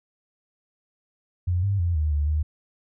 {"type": "tone with pitch steps", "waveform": "sine", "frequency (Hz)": [89, 99.4, 86.3, 76.7, 73.4, 76.4], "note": ["F2", "G2", "F2", "D#2", "D2", "D#2"], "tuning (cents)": [33, 25, -20, -24, 0, -31], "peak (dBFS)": -20, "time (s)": [1.47, 2.43], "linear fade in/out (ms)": 10, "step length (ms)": 160, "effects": []}